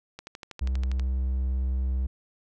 click train, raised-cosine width 0.2 ms, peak -22 dBFS, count 11, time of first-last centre 0.19-0.996 s, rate 12.4 Hz
triangle tone with vibrato, 64.6 Hz, C2, 21 cents flat, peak -22 dBFS, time 0.61-2.07 s, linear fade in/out 10 ms, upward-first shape triangle, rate 18 Hz, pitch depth 13 cents each way
effects none

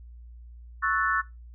sine chord, F# minor seventh, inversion second, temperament equal, 1108.7 / 1318.5 / 1480 / 1760 Hz, C#6 / E6 / F#6 / A6, 0 / 0 / 0 / 0 cents, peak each -28 dBFS, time 0.82-1.22 s, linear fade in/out 20 ms, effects noise-tail reverb RT60 0.2 s tail -18 dB re dry + added 59 Hz sine -43 dBFS peak until 1.54 s

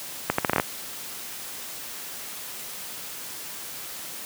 accelerating click train, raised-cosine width 0.5 ms, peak -5 dBFS, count 8, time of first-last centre 0.3-0.599 s, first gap 84 ms, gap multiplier 0.76, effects white hiss -37 dBFS RMS until 4.25 s + high-pass 100 Hz 12 dB/octave

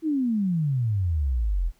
sine exponential sweep, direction down, 330 to 38.89 Hz, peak -21 dBFS, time 0.02-1.72 s, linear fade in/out 50 ms, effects pink hiss -64 dBFS RMS until 1.79 s

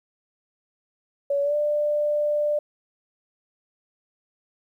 sine tone with pitch glide, 565 to 593.4 Hz, C#5 to D5, +33 to +18 cents, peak -20 dBFS, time 1.3-2.59 s, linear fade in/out 5 ms, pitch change +85 cents, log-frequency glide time 1.42-1.55 s, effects 10-bit

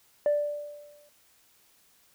sine tone with exponential decay, 587.3 Hz, D5, in tune, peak -18 dBFS, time 0.26-1.09 s, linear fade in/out 1 ms, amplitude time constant 180 ms, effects tanh soft clip ceiling -18 dBFS + white hiss -63 dBFS RMS until 2.14 s

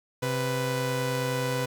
sawtooth tone pair together, 131.4 / 496.1 Hz, C3 / B4, +8 / +8 cents, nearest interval octave + major seventh, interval 2300 cents, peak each -25 / -25 dBFS, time 0.22-1.66 s, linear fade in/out 10 ms, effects none

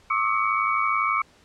sine tone cluster, 1090 / 1188 / 1300 / 2255 Hz, C#6 / D6 / E6 / C#7, -29 / +20 / -24 / +29 cents, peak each -26 dBFS, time 0.1-1.22 s, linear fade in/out 5 ms, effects pink hiss -56 dBFS RMS until 1.44 s + low-pass 7000 Hz 12 dB/octave

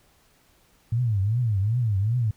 sine tone with vibrato, 109.2 Hz, A2, 13 cents flat, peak -20 dBFS, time 0.92-2.31 s, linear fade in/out 5 ms, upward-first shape triangle, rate 2.6 Hz, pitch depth 270 cents each way, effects pink hiss -61 dBFS RMS until 2.36 s

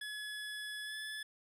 25% pulse tone with pitch glide, 1700 to 1723.7 Hz, G#6 to A6, +40 to -36 cents, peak -37 dBFS, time 0.01-1.23 s, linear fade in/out 5 ms, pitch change +24 cents, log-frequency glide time 0.83-0.95 s, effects low-pass 12000 Hz 12 dB/octave

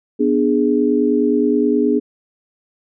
sine chord, G# diminished, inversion first, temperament equal with one note detuned, 246.9 / 296.4 / 415.3 Hz, B3 / D4 / G#4, 0 / +16 / 0 cents, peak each -17 dBFS, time 0.19-2 s, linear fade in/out 20 ms, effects none

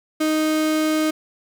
35% pulse tone, 311.1 Hz, D#4, in tune, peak -16 dBFS, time 0.2-1.11 s, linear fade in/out 10 ms, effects none

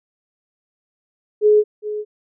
sine tone with echo, 422.1 Hz, G#4, 28 cents sharp, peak -9 dBFS, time 1.41-1.64 s, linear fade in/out 50 ms, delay 410 ms, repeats 1, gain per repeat -13 dB, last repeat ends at 2.05 s, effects none

